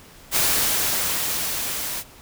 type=noise with level ramp; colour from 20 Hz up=white; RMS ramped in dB=-19 to -29 dBFS; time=0.31-2.04 s; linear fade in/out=50 ms; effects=pink hiss -47 dBFS RMS until 2.21 s